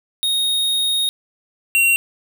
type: tone pair in turn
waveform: square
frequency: 3729 / 2745 Hz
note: A#7 / F7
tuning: 0 / -31 cents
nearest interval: perfect fourth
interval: 531 cents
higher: first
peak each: -17 / -13 dBFS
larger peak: second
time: 0.23-1.09 / 1.75-1.96 s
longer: first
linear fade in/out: 0 ms
effects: none